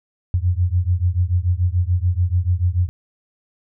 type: beating tone pair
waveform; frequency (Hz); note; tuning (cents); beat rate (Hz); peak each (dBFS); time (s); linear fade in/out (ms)
sine; 86.3 / 93.2; F2 / F#2; -20 / +13; 6.9; -18 / -19; 0.34-2.89; 0
effects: none